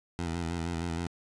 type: tone with vibrato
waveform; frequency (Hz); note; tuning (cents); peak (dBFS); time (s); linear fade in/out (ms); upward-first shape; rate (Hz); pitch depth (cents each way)
15% pulse; 84.4; E2; +41; -25; 0.19-1.07; 0; square; 6.4; 44
effects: resampled to 22050 Hz + 11-bit